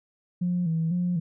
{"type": "tone with vibrato", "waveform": "sine", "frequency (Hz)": 170, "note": "F3", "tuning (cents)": -46, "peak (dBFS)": -22, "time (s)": [0.41, 1.2], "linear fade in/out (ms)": 10, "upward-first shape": "square", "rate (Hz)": 2, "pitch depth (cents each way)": 75, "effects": ["tanh soft clip ceiling -18 dBFS"]}